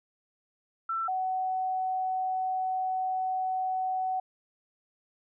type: tone pair in turn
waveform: sine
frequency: 1338 / 749.4 Hz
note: E6 / F#5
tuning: +25 / +22 cents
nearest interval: minor seventh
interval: 1003 cents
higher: first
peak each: -28 / -27 dBFS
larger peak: second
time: 0.89-1.08 / 1.08-4.2 s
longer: second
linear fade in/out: 5 ms
effects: none